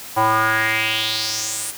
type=tone with band-pass filter sweep; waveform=square; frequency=110.1 Hz; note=A2; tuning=2 cents sharp; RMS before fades=-20 dBFS; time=0.16-1.72 s; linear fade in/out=20 ms; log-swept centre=880 to 10000 Hz; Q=3.9; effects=white hiss -35 dBFS RMS until 1.77 s + high-pass 60 Hz 12 dB/octave